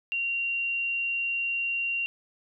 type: tone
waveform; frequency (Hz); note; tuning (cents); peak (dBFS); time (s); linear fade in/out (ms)
sine; 2760; F7; -21; -26; 0.12-2.06; 0
effects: none